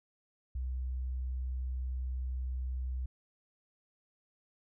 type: tone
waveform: sine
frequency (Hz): 63.6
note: C2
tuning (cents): -48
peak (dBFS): -33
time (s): 0.55-3.06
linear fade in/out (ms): 5
effects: none